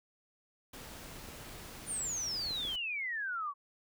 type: noise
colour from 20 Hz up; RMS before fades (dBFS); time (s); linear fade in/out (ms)
pink; -48; 0.73-2.76; 5
type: clicks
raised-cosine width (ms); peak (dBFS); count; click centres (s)
2; -34; 3; 1.287 / 2.508 / 2.651
type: exponential sweep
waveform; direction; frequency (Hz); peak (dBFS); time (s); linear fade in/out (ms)
sine; down; 9470 to 1099; -34; 1.86-3.54; 50
effects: none